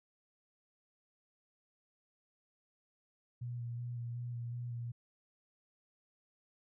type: tone with vibrato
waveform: sine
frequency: 119.9 Hz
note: A#2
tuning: 49 cents sharp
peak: -38 dBFS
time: 3.41-4.92 s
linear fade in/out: 10 ms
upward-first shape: square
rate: 2.7 Hz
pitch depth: 18 cents each way
effects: none